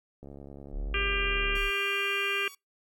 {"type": "click train", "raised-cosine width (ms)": 2, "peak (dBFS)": -32, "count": 95, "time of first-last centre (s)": [0.23, 1.569], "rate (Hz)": 70.2}
{"type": "exponential two-way sweep", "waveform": "sine", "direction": "up then down", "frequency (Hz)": [34.04, 53, 34.04], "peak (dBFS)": -30, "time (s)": [0.71, 1.71], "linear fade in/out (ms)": 50, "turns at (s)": 0.96}
{"type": "harmonic tone", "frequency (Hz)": 398.2, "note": "G4", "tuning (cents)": 27, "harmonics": [1, 3, 4, 5, 6, 7, 8], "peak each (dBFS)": [-36, -36, -35, -38, -32, -32, -40], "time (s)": [0.94, 2.48], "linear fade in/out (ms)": 2}
{"type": "tone", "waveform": "5% pulse", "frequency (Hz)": 1128, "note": "C#6", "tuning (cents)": 30, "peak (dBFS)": -35, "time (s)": [1.55, 2.55], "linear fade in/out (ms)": 5}
{"effects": ["noise-tail reverb RT60 0.2 s tail -26 dB re dry"]}